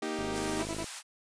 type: chord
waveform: sawtooth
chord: Eb major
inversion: second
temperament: equal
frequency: 233.1 / 311.1 / 392 Hz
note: Bb3 / Eb4 / G4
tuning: 0 / 0 / 0 cents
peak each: -35 / -32 / -32 dBFS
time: 0.02-0.63 s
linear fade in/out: 5 ms
type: click train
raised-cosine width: 2 ms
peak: -26 dBFS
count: 35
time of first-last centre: 0.19-0.843 s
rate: 52.1 Hz
type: high-pass noise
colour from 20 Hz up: white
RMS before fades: -40 dBFS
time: 0.32-1.03 s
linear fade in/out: 50 ms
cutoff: 730 Hz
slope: 24 dB/octave
type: tone bursts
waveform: 20% pulse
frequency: 328.6 Hz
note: E4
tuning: 5 cents flat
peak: -30 dBFS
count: 3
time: 0.59-0.839 s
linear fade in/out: 10 ms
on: 61 ms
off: 33 ms
effects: resampled to 22050 Hz